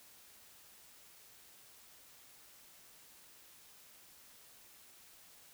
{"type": "silence", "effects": ["white hiss -60 dBFS RMS until 5.53 s"]}